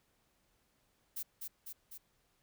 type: noise with echo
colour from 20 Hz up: violet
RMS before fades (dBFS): -40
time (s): 1.16-1.23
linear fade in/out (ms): 10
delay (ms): 250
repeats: 3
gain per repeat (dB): -3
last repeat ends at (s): 1.98
effects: pink hiss -75 dBFS RMS until 2.42 s